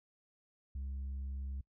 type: tone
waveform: sine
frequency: 67.4 Hz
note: C#2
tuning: 48 cents flat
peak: -35 dBFS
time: 0.75-1.61 s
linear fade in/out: 5 ms
effects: noise-tail reverb RT60 0.1 s tail -25 dB re dry + tanh soft clip ceiling -37 dBFS